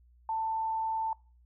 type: tone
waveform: sine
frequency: 889 Hz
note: A5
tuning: 18 cents sharp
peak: -29 dBFS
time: 0.29-1.13 s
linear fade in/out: 2 ms
effects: noise-tail reverb RT60 0.4 s tail -24 dB re dry + added 60 Hz sine -58 dBFS peak until 1.45 s